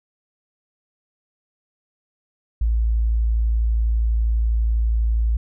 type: tone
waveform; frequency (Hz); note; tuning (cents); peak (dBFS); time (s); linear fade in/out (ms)
sine; 56.1; A1; +34; -16; 2.61-5.37; 5
effects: none